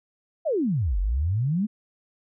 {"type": "exponential two-way sweep", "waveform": "sine", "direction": "down then up", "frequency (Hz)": [698.5, 43.54, 224.4], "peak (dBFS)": -21, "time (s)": [0.45, 1.67], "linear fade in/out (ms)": 20, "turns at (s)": 0.99, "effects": []}